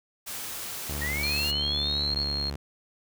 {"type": "noise", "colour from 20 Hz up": "white", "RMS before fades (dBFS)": -36, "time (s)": [0.26, 1.52], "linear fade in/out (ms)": 20}
{"type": "tone with pitch glide", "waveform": "sawtooth", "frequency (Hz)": [72.9, 70.7], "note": ["D2", "C#2"], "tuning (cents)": [-12, 35], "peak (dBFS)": -28, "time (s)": [0.89, 2.56], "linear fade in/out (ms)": 5, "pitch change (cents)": -53, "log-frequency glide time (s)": [1.93, 2.43]}
{"type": "linear sweep", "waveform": "sine", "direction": "up", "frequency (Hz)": [1844, 4436], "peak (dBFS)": -29, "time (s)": [1.01, 2.24], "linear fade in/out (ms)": 10}
{"type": "tone", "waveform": "sine", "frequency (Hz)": 4250, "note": "C8", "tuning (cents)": 26, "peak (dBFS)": -28, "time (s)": [1.23, 2.5], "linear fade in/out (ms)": 5}
{"effects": []}